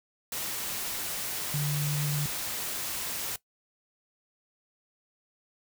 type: tone in noise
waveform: sine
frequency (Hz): 146.83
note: D3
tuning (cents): 0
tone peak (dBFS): -27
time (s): 1.54-2.26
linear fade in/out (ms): 2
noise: white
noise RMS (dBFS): -34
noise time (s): 0.32-3.36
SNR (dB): +4
effects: noise-tail reverb RT60 0.1 s tail -18 dB re dry